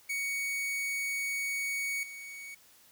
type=tone with level steps; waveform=45% pulse; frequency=2235 Hz; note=C#7; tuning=14 cents sharp; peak=-31 / -42 dBFS; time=0.09-2.55 s; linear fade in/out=10 ms; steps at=2.03 s; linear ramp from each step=2 ms; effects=white hiss -60 dBFS RMS until 2.91 s